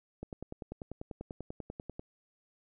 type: click train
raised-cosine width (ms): 2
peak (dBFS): -27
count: 19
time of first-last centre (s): 0.23-1.995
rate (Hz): 10.2
effects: none